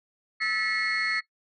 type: tone cluster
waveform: sine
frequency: 1304 / 1751 / 1939 / 2173 / 4334 Hz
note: E6 / A6 / B6 / C#7 / C#8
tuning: -19 / -9 / -32 / -35 / -40 cents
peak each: -34 / -32 / -30 / -27 / -33 dBFS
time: 0.4-1.21 s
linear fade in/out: 20 ms
effects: noise-tail reverb RT60 0.1 s tail -17 dB re dry + tanh soft clip ceiling -18 dBFS